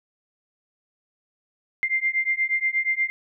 sine beating tone pair, 2093 / 2101.4 Hz, C7 / C7, 0 / +7 cents, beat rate 8.4 Hz, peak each -24 dBFS, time 1.83-3.1 s, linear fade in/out 0 ms, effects none

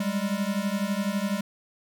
square beating tone pair, 194.7 / 206.7 Hz, G3 / G#3, -12 / -8 cents, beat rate 12 Hz, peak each -29 dBFS, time 0-1.41 s, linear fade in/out 5 ms, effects none

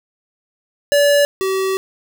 square tone pair in turn, 575 / 382.4 Hz, D5 / G4, -37 / -43 cents, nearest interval perfect fifth, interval 706 cents, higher first, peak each -11 / -17 dBFS, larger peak first, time 0.92-1.25 / 1.41-1.77 s, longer second, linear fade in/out 0 ms, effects none

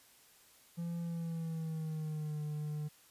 triangle tone with pitch glide, 170 to 150.58 Hz, F3 to D3, -46 to +44 cents, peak -34 dBFS, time 0.77-2.89 s, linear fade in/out 20 ms, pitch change -210 cents, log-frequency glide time 1.01-2.39 s, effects white hiss -63 dBFS RMS until 3.1 s + resampled to 32000 Hz

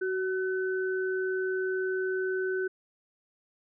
sine tone pair together, 375 / 1511 Hz, F#4 / F#6, +23 / +36 cents, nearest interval 2 octaves, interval 2413 cents, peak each -28 / -34 dBFS, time 0.01-2.68 s, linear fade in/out 10 ms, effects none

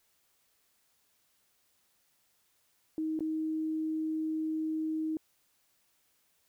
sine tone with dropouts, 315 Hz, D#4, 21 cents sharp, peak -30 dBFS, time 2.98-5.17 s, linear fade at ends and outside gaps 1 ms, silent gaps 3.191-3.206 s, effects white hiss -72 dBFS RMS until 6.48 s

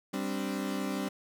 35% pulse chord, G suspended fourth, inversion none, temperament equal, 196 / 261.6 / 293.7 Hz, G3 / C4 / D4, 0 / 0 / 0 cents, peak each -33 / -35 / -35 dBFS, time 0.13-1.09 s, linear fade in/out 10 ms, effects none

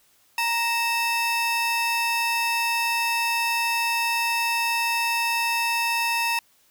35% pulse tone pair together, 932.3 / 2637 Hz, A#5 / E7, 0 / 0 cents, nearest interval octave + tritone, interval 1800 cents, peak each -23 dBFS, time 0.38-6.39 s, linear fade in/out 2 ms, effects white hiss -61 dBFS RMS until 6.7 s

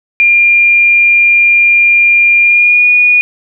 sine tone with pitch glide, 2400 to 2452 Hz, D7 to D#7, +37 to -26 cents, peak -4 dBFS, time 0.2-3.21 s, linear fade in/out 0 ms, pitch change +37 cents, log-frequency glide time 2.43-2.88 s, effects none

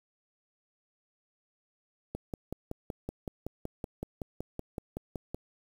click train, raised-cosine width 2 ms, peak -22 dBFS, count 18, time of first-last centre 2.15-5.345 s, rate 5.32 Hz, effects 8-bit

